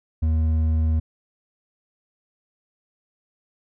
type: tone with hard clipping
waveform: sine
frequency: 79.4 Hz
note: D#2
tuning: 36 cents sharp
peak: -19 dBFS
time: 0.22-1 s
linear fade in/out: 10 ms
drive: 5 dB
effects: none